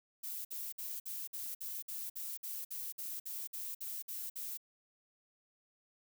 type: noise bursts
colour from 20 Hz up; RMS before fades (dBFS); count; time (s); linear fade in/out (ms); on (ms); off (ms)
violet; -42; 16; 0.23-4.575; 10; 220; 55
effects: none